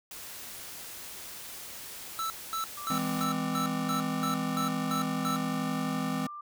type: noise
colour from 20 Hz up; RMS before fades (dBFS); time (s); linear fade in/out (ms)
white; -43; 0.11-3.24; 2
type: tone bursts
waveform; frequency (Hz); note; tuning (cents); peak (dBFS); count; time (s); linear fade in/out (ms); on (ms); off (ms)
square; 1318.5; E6; 0; -31; 10; 2.19-5.36; 0; 110; 230
type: tone with pitch glide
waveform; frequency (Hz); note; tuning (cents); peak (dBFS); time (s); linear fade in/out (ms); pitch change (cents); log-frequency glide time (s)
sine; 1174.7 to 1185.6; D6 to D6; 0 to +16; -39; 2.77-6.41; 5; +16; 3.85-6.21
type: chord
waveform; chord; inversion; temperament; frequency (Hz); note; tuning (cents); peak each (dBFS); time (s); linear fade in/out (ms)
square; E augmented; none; just; 164.81 / 206 / 257.5; E3 / G#3 / B#3; 0 / -14 / -28; -36 / -36 / -33; 2.9-6.27; 5
effects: none